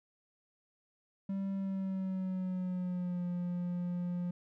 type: tone with pitch glide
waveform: triangle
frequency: 194.9 to 176.67 Hz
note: G3 to F3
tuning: -10 to +20 cents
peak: -31 dBFS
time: 1.29-4.31 s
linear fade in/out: 5 ms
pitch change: -170 cents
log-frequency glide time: 1.54-3.25 s
effects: none